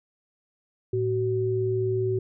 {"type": "tone pair together", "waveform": "sine", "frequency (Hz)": [112, 376.7], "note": ["A2", "F#4"], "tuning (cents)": [31, 31], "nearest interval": "octave + major sixth", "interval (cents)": 2100, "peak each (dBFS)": [-27, -24], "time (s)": [0.93, 2.19], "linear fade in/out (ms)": 5, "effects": []}